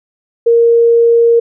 sine tone, 466.2 Hz, A#4, in tune, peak -5 dBFS, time 0.46-1.4 s, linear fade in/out 10 ms, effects none

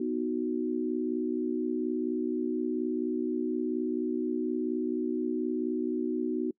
sine chord, B major, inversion none, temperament equal, 246.9 / 311.1 / 370 Hz, B3 / D#4 / F#4, 0 / 0 / 0 cents, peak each -32 dBFS, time 0-6.51 s, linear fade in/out 5 ms, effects noise-tail reverb RT60 0.1 s tail -25 dB re dry

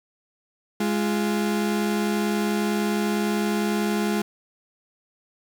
35% pulse tone pair together, 208.5 / 346 Hz, G#3 / F4, +7 / -16 cents, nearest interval major sixth, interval 877 cents, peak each -21 / -26 dBFS, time 0.8-4.22 s, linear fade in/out 5 ms, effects 9-bit

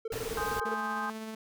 triangle tone bursts, 450 Hz, A4, 39 cents sharp, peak -30 dBFS, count 14, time 0.05-0.743 s, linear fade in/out 5 ms, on 30 ms, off 21 ms
pink noise, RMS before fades -39 dBFS, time 0.12-0.6 s, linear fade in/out 2 ms
sine chord, Ab major seventh, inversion none, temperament equal, 830.6 / 1046.5 / 1244.5 / 1568 Hz, Ab5 / C6 / Eb6 / G6, 0 / 0 / 0 / 0 cents, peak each -37 dBFS, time 0.37-1.1 s, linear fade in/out 2 ms
sawtooth tone with tremolo, 220 Hz, A3, in tune, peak -33 dBFS, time 0.65-1.35 s, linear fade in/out 5 ms, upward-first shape sine, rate 16 Hz, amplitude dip 25%
effects none

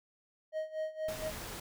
triangle tone with tremolo, 627 Hz, D#5, 13 cents sharp, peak -30 dBFS, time 0.52-1.32 s, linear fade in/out 50 ms, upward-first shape sine, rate 4.2 Hz, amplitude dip 85%
pink noise, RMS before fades -43 dBFS, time 1.08-1.6 s, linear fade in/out 5 ms
effects none

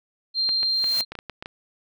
sine tone, 4177 Hz, C8, 4 cents flat, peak -20 dBFS, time 0.34-1.05 s, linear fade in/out 50 ms
clicks, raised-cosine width 0.3 ms, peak -18 dBFS, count 10, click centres 0.491 / 0.631 / 0.842 / 1.006 / 1.12 / 1.153 / 1.189 / 1.297 / 1.425 / 1.459 s
white noise with exponential growth, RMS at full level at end -31 dBFS, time 0.55-1.01 s, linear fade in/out 0 ms, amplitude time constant 100 ms
effects none

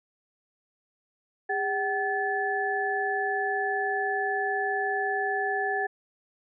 sine tone cluster, 406.1 / 761 / 1731 Hz, G#4 / F#5 / A6, -39 / +48 / -29 cents, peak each -31 / -29 / -29 dBFS, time 1.49-5.87 s, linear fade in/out 10 ms, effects none

